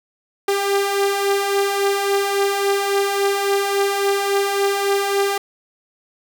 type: beating tone pair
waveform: sawtooth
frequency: 395.3 / 398.9 Hz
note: G4 / G4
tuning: +15 / +30 cents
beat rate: 3.6 Hz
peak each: -20 / -14 dBFS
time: 0.48-5.38 s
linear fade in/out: 5 ms
effects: 8-bit